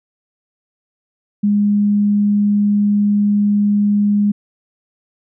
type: tone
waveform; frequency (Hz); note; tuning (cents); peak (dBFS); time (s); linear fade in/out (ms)
sine; 205.5; G#3; -18; -11; 1.43-4.32; 10
effects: none